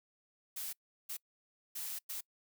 blue noise bursts at uneven times, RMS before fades -41 dBFS, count 4, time 0.56-0.73 / 1.09-1.17 / 1.75-1.99 / 2.09-2.21 s, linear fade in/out 10 ms, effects noise-tail reverb RT60 0.1 s tail -25 dB re dry

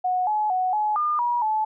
sine tone with pitch steps, 733 / 850 / 740 / 848 / 1209 / 961 / 865 Hz, F#5 / G#5 / F#5 / G#5 / D6 / B5 / A5, -16 / +40 / 0 / +36 / +50 / -48 / -30 cents, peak -20 dBFS, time 0.04-1.65 s, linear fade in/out 10 ms, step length 230 ms, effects none

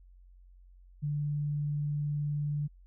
sine tone, 146.83 Hz, D3, in tune, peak -29 dBFS, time 1.02-2.68 s, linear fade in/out 20 ms, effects added 45 Hz sine -53 dBFS peak until 2.86 s

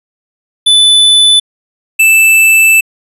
square tone pair in turn, 3496 / 2642 Hz, A7 / E7, -12 / +3 cents, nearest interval perfect fourth, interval 485 cents, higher first, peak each -4 dBFS, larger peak neither, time 0.66-1.4 / 1.99-2.81 s, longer second, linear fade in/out 10 ms, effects resampled to 32000 Hz

